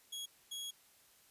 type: tone bursts at uneven times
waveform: sawtooth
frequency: 3322 Hz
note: G#7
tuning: in tune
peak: -38 dBFS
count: 2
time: 0.12-0.26 / 0.51-0.71 s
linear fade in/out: 10 ms
effects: white hiss -66 dBFS RMS until 1.3 s + resampled to 32000 Hz